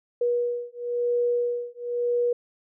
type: beating tone pair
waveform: sine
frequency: 481.7 / 482.68 Hz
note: B4 / B4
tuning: -43 / -40 cents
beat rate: 0.98 Hz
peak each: -26 dBFS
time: 0.21-2.33 s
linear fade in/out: 5 ms
effects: none